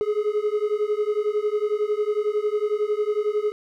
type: beating tone pair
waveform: triangle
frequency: 415.3 / 426.3 Hz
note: G#4 / G#4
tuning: 0 / +45 cents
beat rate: 11 Hz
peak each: -22 / -22 dBFS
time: 0.01-3.52 s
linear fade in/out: 0 ms
effects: none